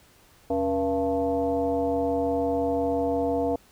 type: tone with frequency modulation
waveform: sine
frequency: 479.6 Hz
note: A#4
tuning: 49 cents sharp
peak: -22 dBFS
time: 0.5-3.56 s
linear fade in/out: 5 ms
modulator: 201 Hz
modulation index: 1.3
effects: pink hiss -57 dBFS RMS until 3.71 s